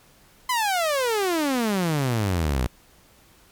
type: exponential sweep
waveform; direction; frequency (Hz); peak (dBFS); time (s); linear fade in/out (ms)
sawtooth; down; 1035 to 58.27; -17; 0.49-2.67; 5
effects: pink hiss -55 dBFS RMS until 3.51 s + MP3 96 kbps